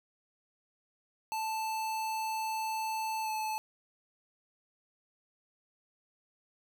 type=tone with pitch glide; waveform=square; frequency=880 to 868.4 Hz; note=A5 to A5; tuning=0 to -23 cents; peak=-33 dBFS; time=1.32-3.58 s; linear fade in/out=0 ms; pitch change=-23 cents; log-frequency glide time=3.23-3.29 s; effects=none